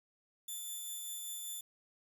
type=tone with tremolo; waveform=5% pulse; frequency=3520 Hz; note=A7; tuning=in tune; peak=-32 dBFS; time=0.48-1.61 s; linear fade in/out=5 ms; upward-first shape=triangle; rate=5.1 Hz; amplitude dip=25%; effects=10-bit